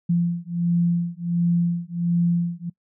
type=beating tone pair; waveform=sine; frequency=171.4 / 172.8 Hz; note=F3 / F3; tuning=-32 / -18 cents; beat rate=1.4 Hz; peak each=-22 dBFS; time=0.09-2.7 s; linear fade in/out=10 ms; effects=noise-tail reverb RT60 0.1 s tail -23 dB re dry